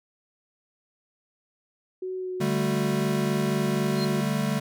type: tone with vibrato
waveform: sine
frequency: 370 Hz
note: F#4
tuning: in tune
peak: -29 dBFS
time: 2.02-4.21 s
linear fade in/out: 5 ms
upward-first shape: sine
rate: 2.2 Hz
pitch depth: 12 cents each way
type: chord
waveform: square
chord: D suspended fourth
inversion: none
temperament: equal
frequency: 146.83 / 196 / 220 Hz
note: D3 / G3 / A3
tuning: 0 / 0 / 0 cents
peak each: -29 dBFS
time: 2.4-4.6 s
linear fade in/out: 10 ms
type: tone with exponential growth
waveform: sine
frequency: 4173 Hz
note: C8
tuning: 5 cents flat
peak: -29 dBFS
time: 3.82-4.05 s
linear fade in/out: 5 ms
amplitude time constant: 48 ms
effects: none